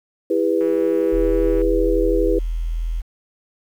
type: chord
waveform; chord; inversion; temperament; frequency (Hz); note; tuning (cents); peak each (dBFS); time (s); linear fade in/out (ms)
sine; E minor; none; equal with one note detuned; 329.6 / 402.1 / 493.9; E4 / G4 / B4; 0 / +44 / 0; -20; 0.3-2.39; 5
type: click train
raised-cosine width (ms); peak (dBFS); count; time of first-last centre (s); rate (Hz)
0.5; -25; 165; 0.61-1.616; 163
type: tone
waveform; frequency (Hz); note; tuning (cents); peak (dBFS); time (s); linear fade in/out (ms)
sine; 41.3; E1; +4; -20; 1.12-3.02; 20
effects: 8-bit